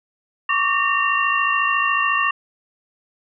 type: tone cluster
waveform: sine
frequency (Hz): 1111 / 1165 / 1827 / 2761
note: C#6 / D6 / A#6 / F7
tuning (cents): +4 / -14 / -35 / -20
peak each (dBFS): -22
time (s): 0.49-2.31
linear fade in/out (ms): 5
effects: none